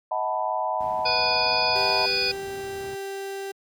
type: chord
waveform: sine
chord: B dominant seventh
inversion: first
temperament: equal with one note detuned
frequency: 635 / 740 / 880 / 987.8 Hz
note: D#5 / F#5 / A5 / B5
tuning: +35 / 0 / 0 / 0 cents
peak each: -29 dBFS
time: 0.11-2.06 s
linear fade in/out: 5 ms
type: noise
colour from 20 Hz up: brown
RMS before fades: -39 dBFS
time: 0.8-2.95 s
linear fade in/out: 5 ms
type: harmonic tone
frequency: 493.9 Hz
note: B4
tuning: in tune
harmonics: 1 / 3 / 5 / 7 / 9 / 10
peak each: -33 / -35 / -27 / -37 / -29 / -25 dBFS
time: 1.05-2.32 s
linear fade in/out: 10 ms
type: tone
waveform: 35% pulse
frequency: 392 Hz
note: G4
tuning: in tune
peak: -29 dBFS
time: 1.75-3.52 s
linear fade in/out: 10 ms
effects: high-pass 100 Hz 12 dB/octave